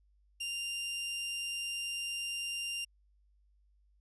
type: tone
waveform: sawtooth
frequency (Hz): 2789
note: F7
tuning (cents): -3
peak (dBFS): -32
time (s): 0.4-2.85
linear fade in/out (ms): 10
effects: added 50 Hz sine -65 dBFS peak until 4 s + resampled to 24000 Hz